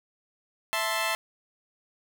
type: chord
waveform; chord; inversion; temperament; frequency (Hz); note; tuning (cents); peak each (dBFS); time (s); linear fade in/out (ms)
15% pulse; A minor; second; equal; 659.3 / 880 / 1046.5; E5 / A5 / C6; 0 / 0 / 0; -24 / -25 / -24; 0.73-1.15; 0
effects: none